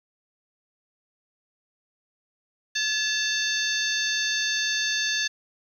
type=harmonic tone with a mistuned harmonic; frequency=894 Hz; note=A5; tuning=27 cents sharp; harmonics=2 / 3 / 4 / 5 / 6 / 7; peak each=-27 / -33 / -30 / -30 / -37 / -32 dBFS; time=2.75-5.28 s; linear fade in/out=10 ms; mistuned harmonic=2; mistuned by=-73 cents; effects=9-bit